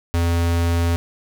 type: tone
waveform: square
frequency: 85 Hz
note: F2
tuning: 46 cents flat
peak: -17 dBFS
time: 0.14-0.96 s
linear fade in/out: 0 ms
effects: none